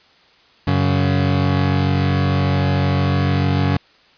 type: tone pair together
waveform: 30% pulse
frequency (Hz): 93.44 / 140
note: F#2 / C#3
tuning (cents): +18 / +18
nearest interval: perfect fifth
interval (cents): 700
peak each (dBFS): -15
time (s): 0.67-3.77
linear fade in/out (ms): 5
effects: white hiss -52 dBFS RMS until 4.17 s + resampled to 11025 Hz